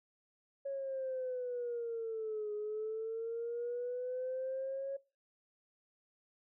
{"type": "linear two-way sweep", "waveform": "sine", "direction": "down then up", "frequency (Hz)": [554, 417.6, 551], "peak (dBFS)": -35, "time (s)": [0.65, 4.97], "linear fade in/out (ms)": 10, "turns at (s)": 2.53, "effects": ["noise-tail reverb RT60 0.3 s tail -21 dB re dry", "tanh soft clip ceiling -31 dBFS"]}